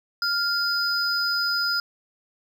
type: tone pair together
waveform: triangle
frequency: 1396.9 / 4990 Hz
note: F6 / D#8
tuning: 0 / +4 cents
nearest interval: octave + minor seventh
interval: 2204 cents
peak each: -23 dBFS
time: 0.22-1.8 s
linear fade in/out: 2 ms
effects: none